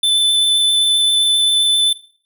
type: tone with vibrato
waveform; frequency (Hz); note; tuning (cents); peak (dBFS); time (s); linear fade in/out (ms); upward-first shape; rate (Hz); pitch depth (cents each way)
square; 3520; A7; 0; -12; 0.03-1.93; 5; triangle; 7.6; 10
effects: noise-tail reverb RT60 0.5 s tail -18 dB re dry